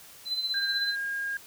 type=tone with tremolo; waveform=sine; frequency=4048 Hz; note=B7; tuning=42 cents sharp; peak=-25 dBFS; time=0.25-0.96 s; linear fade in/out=50 ms; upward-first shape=sine; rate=16 Hz; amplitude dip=60%
type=tone with pitch glide; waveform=sine; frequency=1600 to 1621.4 Hz; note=G6 to G#6; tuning=+35 to -42 cents; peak=-29 dBFS; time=0.54-1.37 s; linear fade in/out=2 ms; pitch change=+23 cents; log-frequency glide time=0.71-0.9 s
effects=white hiss -50 dBFS RMS until 1.46 s